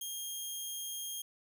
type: tone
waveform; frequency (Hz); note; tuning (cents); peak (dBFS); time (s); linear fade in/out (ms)
10% pulse; 3232; G#7; -48; -30; 0.01-1.22; 5
effects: none